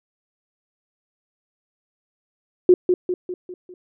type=tone with echo; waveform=sine; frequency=361.7 Hz; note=F#4; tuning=39 cents flat; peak=-7 dBFS; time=2.69-2.74 s; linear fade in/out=2 ms; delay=200 ms; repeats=5; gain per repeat=-6 dB; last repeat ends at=3.74 s; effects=none